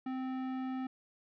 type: tone with tanh clipping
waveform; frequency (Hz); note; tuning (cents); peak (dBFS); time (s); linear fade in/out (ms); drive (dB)
sine; 259.9; C4; -11; -37; 0.06-0.87; 5; 16
effects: none